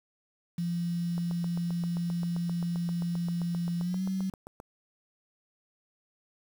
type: tone with pitch glide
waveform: sine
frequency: 172.1 to 189.86 Hz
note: F3 to F#3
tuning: -25 to +45 cents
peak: -28 dBFS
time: 0.58-4.3 s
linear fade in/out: 5 ms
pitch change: +170 cents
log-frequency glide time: 3.8-4.04 s
type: click train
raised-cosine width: 1 ms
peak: -29 dBFS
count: 27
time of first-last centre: 1.18-4.601 s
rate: 7.6 Hz
effects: 8-bit